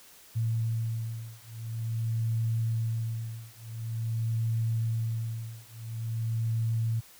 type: beating tone pair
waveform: sine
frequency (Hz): 113.2 / 113.67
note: A2 / A#2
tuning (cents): +50 / -43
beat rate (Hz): 0.47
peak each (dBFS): -31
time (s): 0.35-7.01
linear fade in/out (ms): 20
effects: white hiss -54 dBFS RMS until 7.19 s